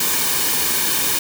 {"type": "noise with comb filter", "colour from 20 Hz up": "white", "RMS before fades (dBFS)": -19, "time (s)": [0, 1.19], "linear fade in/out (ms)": 5, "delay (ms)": 1.5, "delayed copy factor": -0.55, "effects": []}